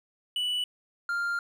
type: tone pair in turn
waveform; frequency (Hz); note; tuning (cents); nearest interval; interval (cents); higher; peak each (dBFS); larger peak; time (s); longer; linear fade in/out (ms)
triangle; 2960 / 1396.9; F#7 / F6; 0 / 0; octave + minor second; 1300; first; -25; neither; 0.36-0.64 / 1.09-1.39; second; 2
effects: none